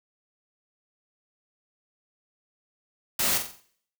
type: noise with echo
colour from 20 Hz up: white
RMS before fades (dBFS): -25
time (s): 3.19-3.38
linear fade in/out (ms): 5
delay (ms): 45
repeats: 5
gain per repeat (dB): -7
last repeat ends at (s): 3.605
effects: noise-tail reverb RT60 0.6 s tail -17 dB re dry